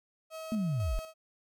35% pulse tone with tremolo, 640 Hz, D#5, 49 cents sharp, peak -38 dBFS, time 0.3-1.14 s, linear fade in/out 50 ms, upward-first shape square, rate 2 Hz, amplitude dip 50%
sine linear sweep, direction down, 231.2 to 30.11 Hz, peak -28 dBFS, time 0.52-0.99 s, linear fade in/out 0 ms
effects none

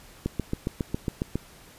click train, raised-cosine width 3 ms, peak -13 dBFS, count 9, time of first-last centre 0.26-1.356 s, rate 7.3 Hz, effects pink hiss -51 dBFS RMS until 1.78 s + resampled to 32000 Hz

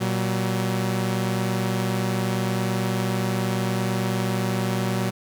sawtooth tone pair together, 119.1 / 189.06 Hz, A#2 / F#3, +38 / +38 cents, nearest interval minor sixth, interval 800 cents, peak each -21 dBFS, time 0-5.11 s, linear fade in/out 20 ms, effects none

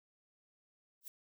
violet noise with exponential growth, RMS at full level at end -42 dBFS, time 1.01-1.08 s, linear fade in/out 1 ms, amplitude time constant 15 ms, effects none

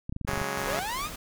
clicks, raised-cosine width 5 ms, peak -21 dBFS, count 9, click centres 0.095 / 0.125 / 0.164 / 0.213 / 0.249 / 0.291 / 0.334 / 0.376 / 0.416 s
5% pulse chord, C# suspended fourth, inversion none, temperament just, 138.59 / 184.79 / 207.9 Hz, C#3 / F#3 / G#3, 0 / -2 / +2 cents, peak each -24 dBFS, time 0.27-0.8 s, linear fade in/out 10 ms
pink noise, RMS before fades -39 dBFS, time 0.57-1.16 s, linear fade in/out 5 ms
sawtooth linear sweep, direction up, 440 to 1299 Hz, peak -27 dBFS, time 0.65-1.1 s, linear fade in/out 50 ms
effects none

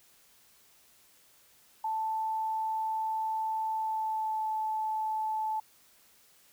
sine tone with pitch glide, 880 to 870.9 Hz, A5 to A5, 0 to -18 cents, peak -29 dBFS, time 1.84-5.6 s, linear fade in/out 5 ms, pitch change -18 cents, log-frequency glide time 3.71-4.49 s, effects white hiss -62 dBFS RMS until 6.52 s

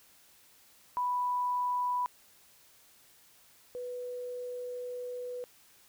sine tone pair in turn, 987.8 / 493.9 Hz, B5 / B4, 0 / 0 cents, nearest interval octave, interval 1200 cents, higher first, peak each -28 / -36 dBFS, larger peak first, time 0.97-2.06 / 3.75-5.44 s, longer second, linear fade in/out 0 ms, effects white hiss -61 dBFS RMS until 5.88 s

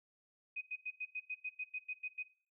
sine tone bursts, 2506 Hz, D#7, 12 cents sharp, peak -38 dBFS, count 12, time 0.56-2.229 s, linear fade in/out 10 ms, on 52 ms, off 95 ms, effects noise-tail reverb RT60 0.4 s tail -17 dB re dry

